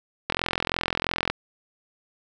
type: click train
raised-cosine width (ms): 0.3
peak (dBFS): -7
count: 44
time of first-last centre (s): 0.3-1.3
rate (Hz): 43
effects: none